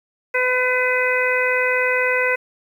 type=harmonic tone; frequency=504 Hz; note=B4; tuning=35 cents sharp; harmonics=1 / 2 / 3 / 4 / 5; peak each=-21 / -27 / -23 / -21 / -24 dBFS; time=0.34-2.36 s; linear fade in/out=10 ms; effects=8-bit